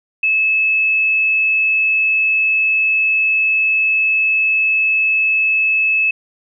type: tone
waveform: sine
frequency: 2600 Hz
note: E7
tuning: 24 cents flat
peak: -12 dBFS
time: 0.23-6.11 s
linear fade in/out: 5 ms
effects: none